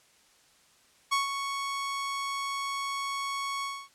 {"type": "tone with ADSR envelope", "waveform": "sawtooth", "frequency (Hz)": 1108.7, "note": "C#6", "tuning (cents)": 0, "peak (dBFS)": -19, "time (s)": [1.11, 3.89], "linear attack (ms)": 18, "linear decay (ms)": 140, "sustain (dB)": -8, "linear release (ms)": 260, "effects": ["white hiss -62 dBFS RMS until 3.94 s", "low-pass 9000 Hz 12 dB/octave"]}